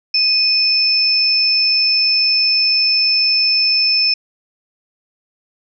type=tone pair together; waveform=sine; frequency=2489 / 5274 Hz; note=D#7 / E8; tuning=0 / 0 cents; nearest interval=octave + minor second; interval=1300 cents; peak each=-20 / -12 dBFS; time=0.14-4.14 s; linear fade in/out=5 ms; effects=none